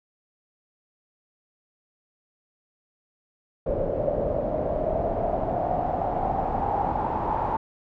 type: noise with low-pass filter sweep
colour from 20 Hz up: pink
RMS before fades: -26 dBFS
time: 3.66-7.57 s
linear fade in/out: 5 ms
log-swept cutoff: 540 to 910 Hz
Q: 7.4
effects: none